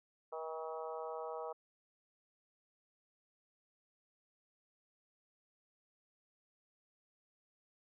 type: harmonic tone with a mistuned harmonic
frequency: 160.2 Hz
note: E3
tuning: 49 cents flat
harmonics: 3 / 4 / 5 / 6 / 7 / 8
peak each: -44 / -46 / -48 / -50 / -51 / -52 dBFS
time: 0.32-1.53 s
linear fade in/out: 10 ms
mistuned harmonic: 4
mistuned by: -16 cents
effects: none